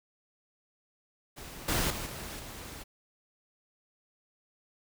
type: noise with level steps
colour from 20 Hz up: pink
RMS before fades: -45 / -29 / -37 / -41 / -44 dBFS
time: 1.36-2.84 s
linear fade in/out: 20 ms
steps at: 1.68 / 1.9 / 2.06 / 2.39 s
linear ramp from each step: 5 ms
effects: none